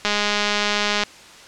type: click train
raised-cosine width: 0.2 ms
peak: -3 dBFS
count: 205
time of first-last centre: 0.05-1.036 s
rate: 207 Hz
effects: white hiss -43 dBFS RMS until 1.47 s + low-pass 6000 Hz 12 dB/octave